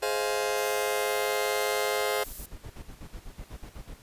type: chord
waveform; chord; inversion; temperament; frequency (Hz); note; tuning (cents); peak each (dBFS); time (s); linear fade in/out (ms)
sawtooth; F minor seventh; first; just; 419.1 / 523.8 / 628.6 / 698.5; Ab4 / C5 / Eb5 / F5; +16 / +2 / +18 / 0; -26 / -27 / -31 / -30; 0.02-2.24; 10
type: noise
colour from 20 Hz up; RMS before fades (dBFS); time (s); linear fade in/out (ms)
violet; -39; 0.57-2.46; 5
type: noise bursts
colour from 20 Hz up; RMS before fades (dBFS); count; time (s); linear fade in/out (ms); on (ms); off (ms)
brown; -40; 14; 2.26-3.943; 10; 71; 53
effects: pink hiss -55 dBFS RMS until 4.02 s + resampled to 32000 Hz